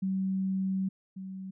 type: tone pair in turn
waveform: sine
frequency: 190.7 / 190.01 Hz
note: G3 / F#3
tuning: -47 / +46 cents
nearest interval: unison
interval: 7 cents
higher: first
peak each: -27 / -37 dBFS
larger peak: first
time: 0.02-0.89 / 1.16-1.51 s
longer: first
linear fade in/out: 10 ms
effects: none